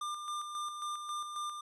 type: tone with tremolo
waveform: square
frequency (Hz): 1198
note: D6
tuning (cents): +34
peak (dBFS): -36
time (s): 0.01-1.61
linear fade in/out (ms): 5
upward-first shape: square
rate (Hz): 3.7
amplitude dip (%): 45
effects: resampled to 24000 Hz